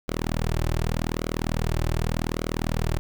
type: tone with flanger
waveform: sawtooth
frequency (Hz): 40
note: D#1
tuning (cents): +49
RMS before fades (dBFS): -26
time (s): 0.08-2.99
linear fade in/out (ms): 0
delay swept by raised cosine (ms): 1.1 to 4.3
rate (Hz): 0.85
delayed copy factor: -0.8
effects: 8-bit